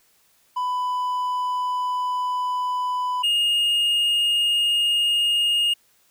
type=tone pair in turn; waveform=triangle; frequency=997 / 2847 Hz; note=B5 / F7; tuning=+16 / +33 cents; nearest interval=octave + tritone; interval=1817 cents; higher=second; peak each=-20 / -16 dBFS; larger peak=second; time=0.56-3.23 / 3.23-5.74 s; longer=first; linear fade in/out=10 ms; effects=white hiss -61 dBFS RMS until 6.1 s